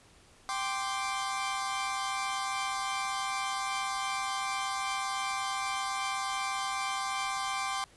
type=chord; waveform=sawtooth; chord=G suspended fourth; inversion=none; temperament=equal; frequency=784 / 1046.5 / 1174.7 Hz; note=G5 / C6 / D6; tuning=0 / 0 / 0 cents; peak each=-32 dBFS; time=0.49-7.84 s; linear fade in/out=0 ms; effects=pink hiss -59 dBFS RMS until 7.96 s + resampled to 24000 Hz